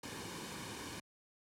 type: noise with comb filter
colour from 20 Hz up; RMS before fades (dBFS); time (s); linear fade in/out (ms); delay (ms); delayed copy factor
pink; -45; 0.03-1; 5; 1.5; -0.55
effects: high-pass 80 Hz 12 dB/octave + low-pass 10000 Hz 12 dB/octave